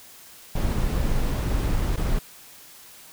brown noise with dropouts, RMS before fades -23 dBFS, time 0.55-2.19 s, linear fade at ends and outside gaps 5 ms, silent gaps 1.962-1.972 s, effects white hiss -47 dBFS RMS until 3.12 s

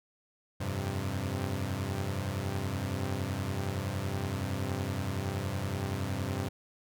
sawtooth chord, F suspended second, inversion none, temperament equal with one note detuned, 87.31 / 98 / 131.27 Hz, F2 / G2 / C3, 0 / 0 / +6 cents, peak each -34 / -30 / -33 dBFS, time 0.6-6.49 s, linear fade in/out 10 ms, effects none

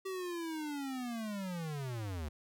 square linear sweep, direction down, 386.3 to 70.4 Hz, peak -38 dBFS, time 0.05-2.29 s, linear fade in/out 10 ms, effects none

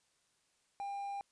triangle tone with quantisation, 800 Hz, G5, 35 cents sharp, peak -36 dBFS, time 0.8-1.21 s, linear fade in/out 0 ms, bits 11, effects white hiss -75 dBFS RMS until 1.31 s + resampled to 22050 Hz

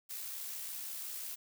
blue noise with amplitude modulation, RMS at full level -41 dBFS, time 0.09-1.36 s, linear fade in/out 20 ms, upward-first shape sine, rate 65.7 Hz, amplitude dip 30%, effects none

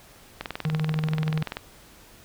click train, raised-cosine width 0.3 ms, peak -14 dBFS, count 25, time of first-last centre 0.41-1.569 s, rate 20.7 Hz
triangle tone with tremolo, 155.5 Hz, D#3, 1 cent flat, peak -20 dBFS, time 0.65-1.43 s, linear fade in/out 5 ms, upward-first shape square, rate 13 Hz, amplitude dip 30%
effects pink hiss -51 dBFS RMS until 2.24 s

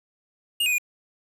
square tone with pitch steps, 2838 / 2500 / 2440 Hz, F7 / D#7 / D#7, +27 / +8 / -34 cents, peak -21 dBFS, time 0.6-0.783 s, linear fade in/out 5 ms, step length 61 ms, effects 8-bit

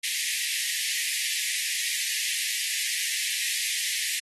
pink high-pass noise, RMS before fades -29 dBFS, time 0.03-4.2 s, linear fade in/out 10 ms, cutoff 1800 Hz, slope 96 dB/octave, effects AAC 32 kbps

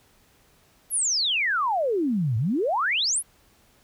sine exponential two-way sweep, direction down then up, 11840 to 104.6 to 11840 Hz, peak -21 dBFS, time 0.9-3.23 s, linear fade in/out 50 ms, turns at 2.37 s, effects pink hiss -60 dBFS RMS until 3.83 s

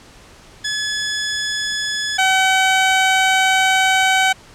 15% pulse tone pair in turn, 1706 / 759.9 Hz, G#6 / F#5, +46 / +46 cents, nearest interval octave + major second, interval 1400 cents, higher first, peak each -13 / -6 dBFS, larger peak second, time 0.64-2.18 / 2.18-4.33 s, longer second, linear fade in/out 10 ms, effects pink hiss -44 dBFS RMS until 4.54 s + low-pass 8000 Hz 12 dB/octave

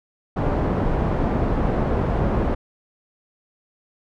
pink low-pass noise, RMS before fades -21 dBFS, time 0.36-2.55 s, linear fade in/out 10 ms, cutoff 820 Hz, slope 12 dB/octave, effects none

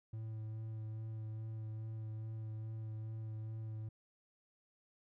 triangle tone with vibrato, 110 Hz, A2, in tune, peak -39 dBFS, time 0.13-3.89 s, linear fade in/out 5 ms, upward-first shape sine, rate 2.4 Hz, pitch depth 16 cents each way, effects none

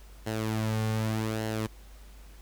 sawtooth tone with flanger, 109.8 Hz, A2, 3 cents flat, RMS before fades -30 dBFS, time 0.26-1.67 s, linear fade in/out 10 ms, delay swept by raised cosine 0.83 to 3.13 ms, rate 0.84 Hz, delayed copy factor -0.55, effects added 50 Hz sine -47 dBFS peak until 2.41 s + pink hiss -57 dBFS RMS until 2.41 s

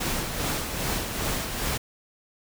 pink noise with tremolo, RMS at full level -27 dBFS, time 0-1.78 s, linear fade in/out 10 ms, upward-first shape sine, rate 2.5 Hz, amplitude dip 45%, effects none

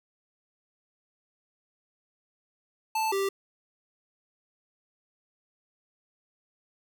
square tone pair in turn, 880 / 392 Hz, A5 / G4, 0 / 0 cents, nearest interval octave + major second, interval 1400 cents, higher first, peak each -26 dBFS, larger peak neither, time 2.95-3.12 / 3.12-3.29 s, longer neither, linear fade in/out 5 ms, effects none

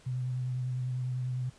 sine tone with vibrato, 126.5 Hz, B2, 42 cents sharp, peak -30 dBFS, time 0.06-1.5 s, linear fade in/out 10 ms, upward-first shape sine, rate 10 Hz, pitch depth 21 cents each way, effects pink hiss -59 dBFS RMS until 1.58 s + resampled to 22050 Hz

